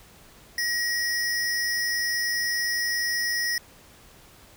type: tone pair together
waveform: square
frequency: 1901 / 5203 Hz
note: A#6 / E8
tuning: +33 / -23 cents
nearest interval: octave + perfect fourth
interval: 1744 cents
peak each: -26 / -30 dBFS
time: 0.58-3.58 s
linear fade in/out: 2 ms
effects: pink hiss -52 dBFS RMS until 4.56 s